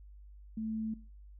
sine tone, 220 Hz, A3, in tune, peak -34 dBFS, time 0.57-0.94 s, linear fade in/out 5 ms, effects noise-tail reverb RT60 0.4 s tail -19 dB re dry + added 50 Hz sine -50 dBFS peak until 1.39 s

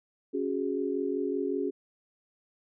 sine chord, C# suspended fourth, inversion none, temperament equal, 277.2 / 370 / 415.3 Hz, C#4 / F#4 / G#4, 0 / 0 / 0 cents, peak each -32 dBFS, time 0.33-1.71 s, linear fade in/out 20 ms, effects none

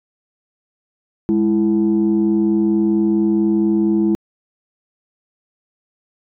sine tone pair together, 207 / 331.4 Hz, G#3 / E4, -5 / +9 cents, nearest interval minor sixth, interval 814 cents, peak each -15 / -14 dBFS, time 1.29-4.15 s, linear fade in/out 0 ms, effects tanh soft clip ceiling -8 dBFS

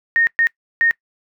sine tone bursts at uneven times, 1846 Hz, A#6, 17 cents flat, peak -12 dBFS, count 3, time 0.16-0.27 / 0.39-0.47 / 0.81-0.91 s, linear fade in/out 0 ms, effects noise-tail reverb RT60 0.1 s tail -22 dB re dry

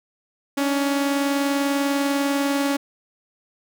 sawtooth tone pair together, 279.7 / 299.8 Hz, C#4 / D4, +16 / +36 cents, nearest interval minor second, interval 120 cents, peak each -16 / -27 dBFS, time 0.57-2.77 s, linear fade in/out 10 ms, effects none

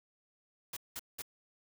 white noise bursts, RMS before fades -41 dBFS, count 3, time 0.73-1.221 s, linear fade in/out 5 ms, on 37 ms, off 190 ms, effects none

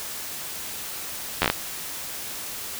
slowing click train, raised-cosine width 0.3 ms, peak -3 dBFS, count 6, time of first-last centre 1.42-1.5 s, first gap 11 ms, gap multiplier 1.19, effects white hiss -34 dBFS RMS until 2.79 s

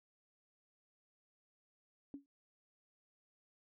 sine tone with exponential decay, 280.1 Hz, C#4, 18 cents sharp, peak -40 dBFS, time 2.14-2.26 s, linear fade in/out 1 ms, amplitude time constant 25 ms, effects none

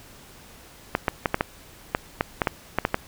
clicks, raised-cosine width 0.5 ms, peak -5 dBFS, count 12, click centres 0.951 / 1.082 / 1.258 / 1.344 / 1.409 / 1.949 / 2.209 / 2.418 / 2.472 / 2.786 / 2.851 / 2.944 s, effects pink hiss -48 dBFS RMS until 3.07 s

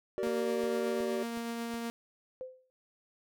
triangle chord, G minor, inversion none, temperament equal with one note detuned, 381.9 / 466.2 / 587.3 Hz, G4 / Bb4 / D5, -45 / 0 / 0 cents, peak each -32 / -35 / -35 dBFS, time 0.18-1.23 s, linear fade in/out 0 ms
sawtooth tone with tremolo, 232.8 Hz, A#3, 2 cents flat, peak -30 dBFS, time 0.23-1.9 s, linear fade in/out 0 ms, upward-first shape triangle, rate 8.1 Hz, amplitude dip 25%
click train, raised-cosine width 2 ms, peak -36 dBFS, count 5, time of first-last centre 0.27-1.741 s, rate 2.72 Hz
sine tone with exponential decay, 514 Hz, C5, 31 cents flat, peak -35 dBFS, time 2.41-2.7 s, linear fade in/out 0 ms, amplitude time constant 61 ms
effects none

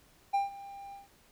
triangle tone with ADSR envelope, 796 Hz, G5, 26 cents sharp, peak -22 dBFS, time 0.33-1.08 s, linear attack 16 ms, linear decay 150 ms, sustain -19 dB, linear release 150 ms, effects pink hiss -63 dBFS RMS until 1.31 s

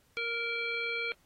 harmonic tone, 466.2 Hz, A#4, in tune, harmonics 1 / 3 / 5 / 7 / 9, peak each -39 / -39 / -33 / -43 / -45 dBFS, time 0.17-1.12 s, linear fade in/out 0 ms, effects pink hiss -68 dBFS RMS until 1.25 s + AAC 48 kbps

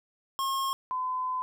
square / sine tone pair in turn, 1078 / 1017.5 Hz, C#6 / C6, -49 / -49 cents, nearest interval minor second, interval 100 cents, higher first, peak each -28 dBFS, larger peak neither, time 0.39-0.73 / 0.91-1.42 s, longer second, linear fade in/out 0 ms, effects none

